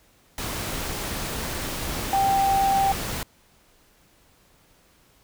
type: tone in noise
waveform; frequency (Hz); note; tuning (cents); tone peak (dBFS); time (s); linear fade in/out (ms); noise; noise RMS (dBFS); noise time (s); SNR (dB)
sine; 784; G5; 0; -18; 2.13-2.92; 2; pink; -30; 0.38-3.23; +9
effects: pink hiss -59 dBFS RMS until 5.23 s